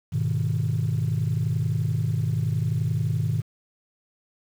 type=chord; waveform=sine; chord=G# minor; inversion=none; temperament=just; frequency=103.83 / 124.59 / 155.74 Hz; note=G#2 / B2 / D#3; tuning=0 / +16 / +2 cents; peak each=-25 dBFS; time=0.12-3.42 s; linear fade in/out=20 ms; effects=tanh soft clip ceiling -16 dBFS + 8-bit